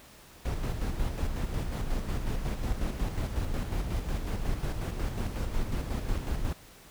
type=noise with tremolo; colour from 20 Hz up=brown; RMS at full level=-29 dBFS; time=0.45-6.53 s; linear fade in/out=5 ms; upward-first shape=square; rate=5.5 Hz; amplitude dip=45%; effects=pink hiss -53 dBFS RMS until 6.9 s